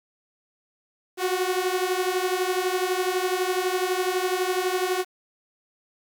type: beating tone pair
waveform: sawtooth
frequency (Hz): 362 / 374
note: F#4 / F#4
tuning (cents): -38 / +19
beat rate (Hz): 12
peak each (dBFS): -22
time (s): 1.17-5.05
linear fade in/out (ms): 50
effects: 8-bit